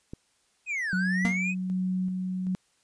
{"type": "click", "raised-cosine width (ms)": 3, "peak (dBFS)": -24, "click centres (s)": 0.135}
{"type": "linear two-way sweep", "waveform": "triangle", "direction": "down then up", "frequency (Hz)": [2568, 1445, 2568], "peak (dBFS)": -26, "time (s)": [0.66, 1.55], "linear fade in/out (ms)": 50, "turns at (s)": 0.95}
{"type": "tone with tremolo", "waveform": "sine", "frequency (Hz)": 185, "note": "F#3", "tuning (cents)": 0, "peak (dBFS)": -25, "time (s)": [0.93, 2.55], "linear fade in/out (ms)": 0, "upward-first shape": "square", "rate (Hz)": 1.3, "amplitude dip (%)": 30}
{"type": "tone with exponential decay", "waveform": "45% pulse", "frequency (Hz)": 233.1, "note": "A#3", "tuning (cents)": 0, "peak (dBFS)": -23, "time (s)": [1.25, 1.43], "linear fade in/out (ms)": 0, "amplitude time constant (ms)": 37}
{"effects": ["white hiss -68 dBFS RMS until 2.83 s", "resampled to 22050 Hz"]}